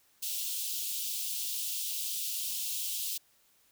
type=high-pass noise; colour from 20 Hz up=white; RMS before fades=-35 dBFS; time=0.22-3.18 s; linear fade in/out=10 ms; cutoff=2800 Hz; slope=48 dB/octave; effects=white hiss -67 dBFS RMS until 3.71 s

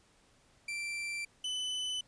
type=tone pair in turn; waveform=40% pulse; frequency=2349 / 3009 Hz; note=D7 / F#7; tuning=0 / +28 cents; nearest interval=major third; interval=428 cents; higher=second; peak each=-35 / -33 dBFS; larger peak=second; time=0.68-1.25 / 1.44-2.01 s; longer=neither; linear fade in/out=5 ms; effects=pink hiss -66 dBFS RMS until 2.07 s + resampled to 22050 Hz

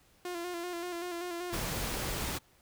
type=tone with vibrato; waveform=sawtooth; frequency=349.2 Hz; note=F4; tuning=in tune; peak=-32 dBFS; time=0.25-1.56 s; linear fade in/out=2 ms; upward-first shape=square; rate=5.2 Hz; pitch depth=38 cents each way
type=noise; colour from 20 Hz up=pink; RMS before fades=-35 dBFS; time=1.52-2.39 s; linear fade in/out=20 ms
effects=pink hiss -65 dBFS RMS until 2.61 s

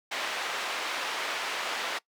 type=band-pass noise; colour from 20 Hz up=white; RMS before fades=-33 dBFS; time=0.11-1.99 s; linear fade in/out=10 ms; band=500 to 2800 Hz; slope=12 dB/octave; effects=noise-tail reverb RT60 0.1 s tail -21 dB re dry

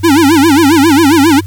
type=tone with vibrato; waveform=square; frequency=302.8 Hz; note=D#4; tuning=47 cents flat; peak=-5 dBFS; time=0.03-1.41 s; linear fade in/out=20 ms; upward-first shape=sine; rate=7.4 Hz; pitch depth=210 cents each way; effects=added 96 Hz sine -20 dBFS peak until 1.46 s + white hiss -43 dBFS RMS until 1.46 s

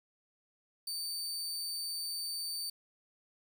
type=tone; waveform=sawtooth; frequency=4582 Hz; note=D8; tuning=44 cents flat; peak=-33 dBFS; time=0.87-2.7 s; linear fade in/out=5 ms; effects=10-bit

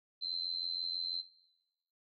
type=tone with amplitude modulation; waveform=sine; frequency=4098 Hz; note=C8; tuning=37 cents flat; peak=-31 dBFS; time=0.21-1.22 s; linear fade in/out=20 ms; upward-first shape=sine; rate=86.1 Hz; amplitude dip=95%; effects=noise-tail reverb RT60 1.0 s tail -17 dB re dry

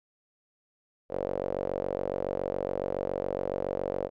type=tone with band-pass filter; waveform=sawtooth; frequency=47.16 Hz; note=F#1; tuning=34 cents sharp; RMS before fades=-32 dBFS; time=1.09-4.1 s; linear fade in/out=50 ms; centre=530 Hz; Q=4.9; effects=none

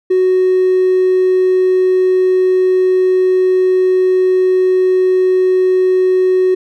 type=tone with hard clipping; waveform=triangle; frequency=370.7 Hz; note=F#4; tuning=3 cents sharp; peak=-9 dBFS; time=0.1-6.55 s; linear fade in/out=10 ms; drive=4 dB; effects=none

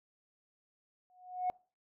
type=tone with exponential growth; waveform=sine; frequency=730 Hz; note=F#5; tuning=24 cents flat; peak=-26 dBFS; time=1.1-1.5 s; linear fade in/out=0 ms; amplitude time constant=86 ms; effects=noise-tail reverb RT60 0.4 s tail -26 dB re dry + tanh soft clip ceiling -26 dBFS

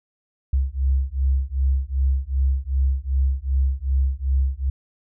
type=beating tone pair; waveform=sine; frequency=65.7 / 68.3 Hz; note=C2 / C#2; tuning=+8 / -25 cents; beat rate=2.6 Hz; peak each=-21 dBFS; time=0.53-4.7 s; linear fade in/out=5 ms; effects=none

